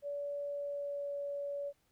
sine tone with pitch glide, 573 to 568.7 Hz, D5 to C#5, -43 to +44 cents, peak -36 dBFS, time 0.02-1.73 s, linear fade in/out 50 ms, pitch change -13 cents, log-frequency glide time 0.47-1.16 s, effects pink hiss -75 dBFS RMS until 1.91 s

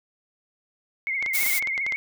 sine tone with vibrato, 2148 Hz, C7, 45 cents sharp, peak -24 dBFS, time 1.07-1.96 s, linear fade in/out 0 ms, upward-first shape triangle, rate 15 Hz, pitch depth 81 cents each way
clicks, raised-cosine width 0.2 ms, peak -16 dBFS, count 9, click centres 1.226 / 1.262 / 1.431 / 1.464 / 1.625 / 1.673 / 1.778 / 1.865 / 1.923 s
blue noise, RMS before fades -25 dBFS, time 1.33-1.6 s, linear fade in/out 20 ms
effects none

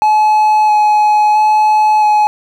triangle tone with vibrato, 850 Hz, G#5, 40 cents sharp, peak -5 dBFS, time 0.02-2.27 s, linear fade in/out 0 ms, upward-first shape square, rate 0.75 Hz, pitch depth 10 cents each way, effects none

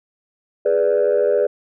sine chord, G# diminished, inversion none, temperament equal, 415.3 / 493.9 / 587.3 Hz, G#4 / B4 / D5, 0 / 0 / 0 cents, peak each -17 dBFS, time 0.65-1.47 s, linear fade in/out 10 ms, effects tanh soft clip ceiling -9 dBFS

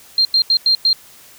sine tone bursts at uneven times, 4186 Hz, C8, in tune, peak -10 dBFS, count 5, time 0.18-0.25 / 0.34-0.42 / 0.5-0.57 / 0.66-0.75 / 0.85-0.93 s, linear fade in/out 2 ms, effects white hiss -44 dBFS RMS until 1.38 s

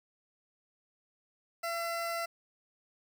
20% pulse tone, 676 Hz, E5, 43 cents sharp, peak -28 dBFS, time 1.63-2.26 s, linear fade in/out 10 ms, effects 10-bit

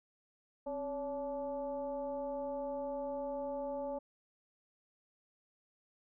sine tone with frequency modulation, 566 Hz, C#5, 36 cents sharp, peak -36 dBFS, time 0.66-3.99 s, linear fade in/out 10 ms, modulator 299 Hz, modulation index 0.82, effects none

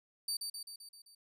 25% pulse tone with echo, 4612 Hz, D8, 32 cents flat, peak -29 dBFS, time 0.28-0.37 s, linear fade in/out 5 ms, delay 130 ms, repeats 6, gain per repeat -4 dB, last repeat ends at 1.15 s, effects none

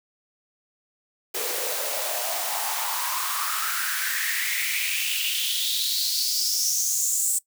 white noise with high-pass filter sweep, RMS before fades -26 dBFS, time 1.34-7.39 s, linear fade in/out 10 ms, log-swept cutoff 430 to 8100 Hz, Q 5.4, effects noise-tail reverb RT60 0.1 s tail -20 dB re dry

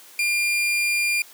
40% pulse tone, 2400 Hz, D7, 37 cents sharp, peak -19 dBFS, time 0.19-1.22 s, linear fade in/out 2 ms, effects white hiss -47 dBFS RMS until 1.33 s + high-pass 300 Hz 12 dB/octave

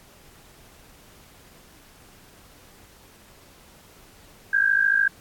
sine tone pair together, 1574.4 / 1628 Hz, G6 / G#6, +7 / -35 cents, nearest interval minor second, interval 58 cents, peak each -20 dBFS, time 4.53-5.08 s, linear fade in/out 5 ms, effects pink hiss -52 dBFS RMS until 5.2 s + AAC 64 kbps

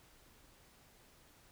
silence, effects pink hiss -64 dBFS RMS until 1.51 s

